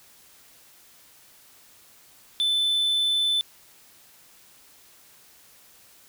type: tone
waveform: triangle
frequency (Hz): 3518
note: A7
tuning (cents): -1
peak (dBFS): -19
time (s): 2.4-3.41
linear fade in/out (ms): 0
effects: white hiss -54 dBFS RMS until 6.08 s